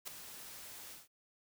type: noise with ADSR envelope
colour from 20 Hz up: white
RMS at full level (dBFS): -41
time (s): 0.05-1.08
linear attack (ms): 26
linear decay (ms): 6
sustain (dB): -9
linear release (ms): 160
effects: none